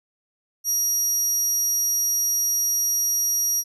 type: tone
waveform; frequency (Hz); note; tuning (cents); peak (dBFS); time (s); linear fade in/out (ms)
30% pulse; 5700; F8; +34; -16; 0.64-3.64; 50
effects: none